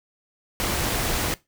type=noise; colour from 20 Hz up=pink; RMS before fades=-25 dBFS; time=0.6-1.34 s; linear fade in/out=0 ms; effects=noise-tail reverb RT60 0.2 s tail -19 dB re dry